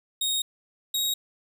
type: tone pair in turn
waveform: sawtooth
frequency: 3736 / 3786 Hz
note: A#7 / A#7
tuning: +3 / +26 cents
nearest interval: unison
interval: 23 cents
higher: second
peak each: -21 dBFS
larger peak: neither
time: 0.21-0.42 / 0.94-1.14 s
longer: first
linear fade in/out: 5 ms
effects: none